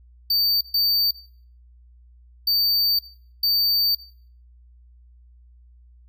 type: tone bursts at uneven times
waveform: square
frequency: 4600 Hz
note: D8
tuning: 37 cents flat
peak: -18 dBFS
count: 4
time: 0.3-0.61 / 0.74-1.11 / 2.47-2.99 / 3.43-3.95 s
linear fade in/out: 5 ms
effects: noise-tail reverb RT60 0.5 s tail -17 dB re dry + added 60 Hz sine -48 dBFS peak until 6.08 s